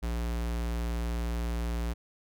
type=tone; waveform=square; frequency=58.27 Hz; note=A#1; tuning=in tune; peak=-30 dBFS; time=0.02-1.94 s; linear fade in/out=20 ms; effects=none